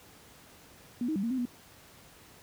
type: tone with pitch steps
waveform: sine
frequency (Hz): 242.1 / 313.7 / 195.9 / 231.9 / 259.9 / 243.4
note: B3 / D#4 / G3 / A#3 / C4 / B3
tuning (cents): -34 / +14 / -1 / -9 / -11 / -25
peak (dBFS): -28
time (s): 1.01-1.454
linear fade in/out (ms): 2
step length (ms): 74
effects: pink hiss -55 dBFS RMS until 2.42 s + high-pass 60 Hz 12 dB/octave